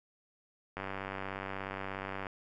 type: click train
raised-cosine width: 0.5 ms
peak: -23 dBFS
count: 146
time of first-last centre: 0.77-2.268 s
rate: 96.8 Hz
effects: none